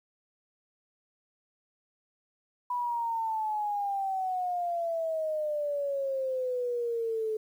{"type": "exponential sweep", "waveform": "sine", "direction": "down", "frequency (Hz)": [987.8, 431.3], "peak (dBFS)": -28, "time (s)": [2.7, 7.37], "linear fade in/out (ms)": 5, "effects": ["10-bit"]}